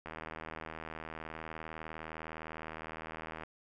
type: click train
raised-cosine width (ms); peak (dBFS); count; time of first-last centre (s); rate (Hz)
0.5; -27; 270; 0.06-3.435; 79.7
effects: none